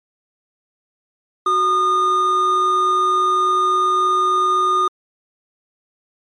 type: tone pair together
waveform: triangle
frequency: 370 / 1221.7 Hz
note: F#4 / D#6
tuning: 0 / -32 cents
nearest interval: octave + major sixth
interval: 2068 cents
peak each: -22 / -12 dBFS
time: 1.46-4.88 s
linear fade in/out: 5 ms
effects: MP3 48 kbps